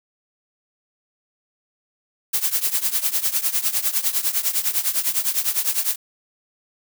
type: noise with tremolo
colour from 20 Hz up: blue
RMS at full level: -18 dBFS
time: 2.33-5.96 s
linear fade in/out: 10 ms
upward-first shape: triangle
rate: 9.9 Hz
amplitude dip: 90%
effects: none